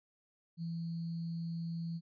sine tone with sample-and-hold, 166.9 Hz, E3, 22 cents sharp, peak -36 dBFS, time 0.57-2.01 s, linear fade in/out 50 ms, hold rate 4410 Hz, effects resampled to 11025 Hz

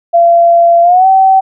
sine tone with pitch glide, 683 to 766.6 Hz, F5 to G5, -39 to -39 cents, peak -3 dBFS, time 0.13-1.41 s, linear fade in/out 20 ms, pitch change +200 cents, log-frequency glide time 0.82-1.07 s, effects none

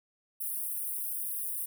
white high-pass noise, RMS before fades -35 dBFS, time 0.4-1.66 s, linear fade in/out 10 ms, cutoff 8900 Hz, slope 96 dB/octave, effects none

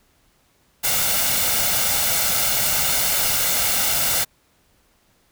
white noise with comb filter, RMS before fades -20 dBFS, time 0.83-4.25 s, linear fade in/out 20 ms, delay 1.4 ms, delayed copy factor +0.55, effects pink hiss -61 dBFS RMS until 5.31 s

